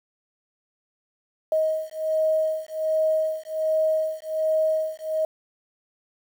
sine beating tone pair, 629 / 630.3 Hz, D#5 / D#5, +19 / +22 cents, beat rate 1.3 Hz, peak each -24 dBFS, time 1.52-5.25 s, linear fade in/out 2 ms, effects 8-bit

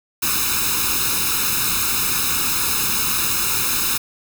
white noise with comb filter, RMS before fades -20 dBFS, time 0.22-3.98 s, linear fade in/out 10 ms, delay 0.77 ms, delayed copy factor +1, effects none

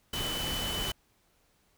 sine tone in noise, 3009 Hz, F#7, 28 cents sharp, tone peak -34 dBFS, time 0.13-0.92 s, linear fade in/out 5 ms, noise pink, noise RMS -35 dBFS, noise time 0.13-0.92 s, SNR -2 dB, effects pink hiss -69 dBFS RMS until 1.77 s

